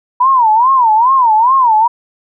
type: tone with vibrato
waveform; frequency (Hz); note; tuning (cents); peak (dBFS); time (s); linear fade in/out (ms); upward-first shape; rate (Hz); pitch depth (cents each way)
sine; 962; B5; -46; -6; 0.2-1.88; 10; sine; 2.4; 200
effects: none